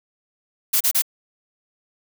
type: noise bursts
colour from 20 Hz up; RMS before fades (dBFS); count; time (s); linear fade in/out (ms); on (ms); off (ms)
blue; -18; 3; 0.73-1.022; 10; 76; 32
effects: none